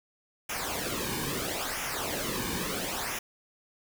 pink noise with flanger, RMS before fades -33 dBFS, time 0.49-3.19 s, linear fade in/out 5 ms, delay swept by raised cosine 0.23 to 1.53 ms, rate 0.75 Hz, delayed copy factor -0.7, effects none

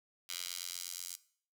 10% pulse tone with high-pass filter sweep, 88.3 Hz, F2, 20 cents sharp, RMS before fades -43 dBFS, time 0.29-1.16 s, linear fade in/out 5 ms, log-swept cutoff 3500 to 6600 Hz, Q 1, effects noise-tail reverb RT60 0.5 s tail -17 dB re dry

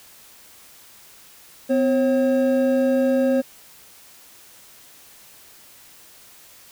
triangle tone pair together, 254.8 / 540 Hz, C4 / C#5, -46 / -45 cents, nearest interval octave + minor second, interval 1301 cents, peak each -17 dBFS, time 1.69-3.42 s, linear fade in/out 20 ms, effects white hiss -48 dBFS RMS until 6.71 s

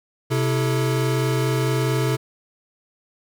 square tone cluster, 129.6 / 330.1 / 433.3 Hz, C3 / E4 / A4, -16 / +2 / -27 cents, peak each -21 / -28 / -27 dBFS, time 0.3-2.17 s, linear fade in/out 20 ms, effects none

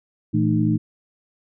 sine tone cluster, 114.4 / 164 / 220.1 / 306.8 Hz, A#2 / E3 / A3 / D#4, -32 / -9 / +1 / -24 cents, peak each -22 dBFS, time 0.33-0.78 s, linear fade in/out 20 ms, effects none

